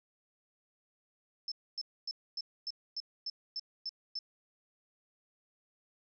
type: tone bursts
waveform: sine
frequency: 5274 Hz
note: E8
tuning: in tune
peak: -35 dBFS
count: 10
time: 1.48-4.19 s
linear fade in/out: 2 ms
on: 37 ms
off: 260 ms
effects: none